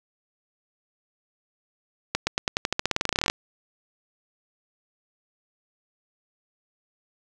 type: accelerating click train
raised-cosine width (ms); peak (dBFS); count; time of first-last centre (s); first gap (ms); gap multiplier
0.2; -5; 22; 2.15-3.299; 120; 0.91
effects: none